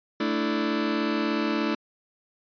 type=chord; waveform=sawtooth; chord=A suspended fourth; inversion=none; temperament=just; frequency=220 / 293.3 / 330 Hz; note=A3 / D4 / E4; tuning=0 / -2 / +2 cents; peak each=-24 dBFS; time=0.2-1.75 s; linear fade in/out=5 ms; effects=resampled to 11025 Hz